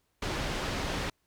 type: low-pass noise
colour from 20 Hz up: pink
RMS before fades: -33 dBFS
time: 0.22-1.1 s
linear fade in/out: 5 ms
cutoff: 4800 Hz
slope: 12 dB/octave
effects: pink hiss -75 dBFS RMS until 1.26 s